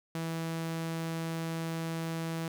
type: tone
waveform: sawtooth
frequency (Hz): 163.9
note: E3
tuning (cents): -10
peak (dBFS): -29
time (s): 0.15-2.48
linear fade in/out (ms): 2
effects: none